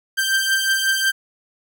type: beating tone pair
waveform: sawtooth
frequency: 1568 / 1573.5 Hz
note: G6 / G6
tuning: 0 / +6 cents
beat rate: 5.5 Hz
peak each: -15 / -19 dBFS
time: 0.17-1.12 s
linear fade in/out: 20 ms
effects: none